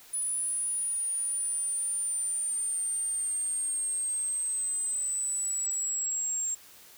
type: linear sweep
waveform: sine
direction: down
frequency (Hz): 9920 to 7470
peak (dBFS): -28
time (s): 0.13-6.55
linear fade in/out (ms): 10
effects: white hiss -53 dBFS RMS until 6.97 s